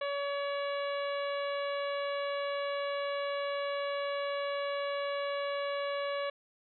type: harmonic tone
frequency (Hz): 566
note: C#5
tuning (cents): +36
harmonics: 1 / 2 / 3 / 4 / 5 / 6 / 7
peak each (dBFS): -33 / -39 / -43 / -45 / -47 / -49 / -50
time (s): 0.01-6.3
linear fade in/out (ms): 5
effects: none